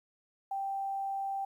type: tone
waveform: sine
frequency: 784 Hz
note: G5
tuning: in tune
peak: -32 dBFS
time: 0.51-1.45 s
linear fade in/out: 5 ms
effects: 11-bit